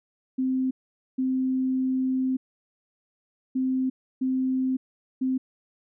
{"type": "tone bursts at uneven times", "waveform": "sine", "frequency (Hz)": 260, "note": "C4", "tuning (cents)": -11, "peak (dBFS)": -22, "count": 5, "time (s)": [[0.38, 0.71], [1.18, 2.37], [3.55, 3.9], [4.21, 4.77], [5.21, 5.38]], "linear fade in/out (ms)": 10, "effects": []}